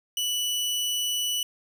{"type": "tone", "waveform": "sawtooth", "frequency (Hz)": 2960, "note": "F#7", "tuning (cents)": 0, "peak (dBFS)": -22, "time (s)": [0.17, 1.43], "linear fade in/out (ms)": 2, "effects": []}